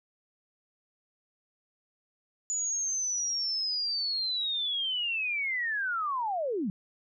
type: linear sweep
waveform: sine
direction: down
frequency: 6950 to 170 Hz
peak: -28 dBFS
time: 2.5-6.7 s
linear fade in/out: 0 ms
effects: none